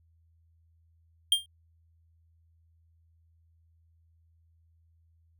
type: tone with exponential decay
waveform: square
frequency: 3200 Hz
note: G7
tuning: 35 cents sharp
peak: -17 dBFS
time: 1.32-1.46 s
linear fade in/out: 2 ms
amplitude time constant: 30 ms
effects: added 82 Hz sine -62 dBFS peak until 5.39 s